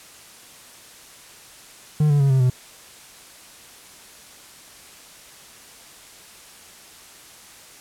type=tone with pitch steps; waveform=triangle; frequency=151.2 / 144.62 / 138.33 / 132.31 / 126.56 Hz; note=D#3 / D3 / C#3 / C3 / B2; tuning=-49 / -26 / -3 / +20 / +43 cents; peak=-12 dBFS; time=2-2.5 s; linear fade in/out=5 ms; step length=100 ms; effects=white hiss -45 dBFS RMS until 7.8 s + low-pass 11000 Hz 12 dB/octave